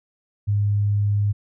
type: tone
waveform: sine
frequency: 102.6 Hz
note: G#2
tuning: 21 cents flat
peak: -17 dBFS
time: 0.47-1.33 s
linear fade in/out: 20 ms
effects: none